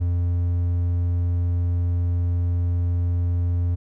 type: tone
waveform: triangle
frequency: 87.31 Hz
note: F2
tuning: in tune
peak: -17 dBFS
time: 0-3.76 s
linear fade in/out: 20 ms
effects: none